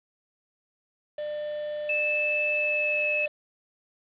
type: tone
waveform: triangle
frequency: 598 Hz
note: D5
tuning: 31 cents sharp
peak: -28 dBFS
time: 1.18-3.28 s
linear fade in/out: 5 ms
type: tone with pitch glide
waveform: sine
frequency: 2623 to 2594 Hz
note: E7 to E7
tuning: -9 to -28 cents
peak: -24 dBFS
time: 1.89-3.26 s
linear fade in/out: 5 ms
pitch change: -19 cents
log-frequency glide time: 2.52-3.11 s
effects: resampled to 8000 Hz + 8-bit